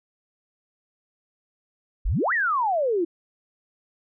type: exponential two-way sweep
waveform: sine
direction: up then down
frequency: 32.7 to 1994 to 322.5 Hz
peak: -20 dBFS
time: 2.05-3.05 s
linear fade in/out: 10 ms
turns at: 2.33 s
effects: none